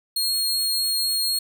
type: tone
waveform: sawtooth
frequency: 4274 Hz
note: C8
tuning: 36 cents sharp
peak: -18 dBFS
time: 0.16-1.39 s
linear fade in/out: 5 ms
effects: none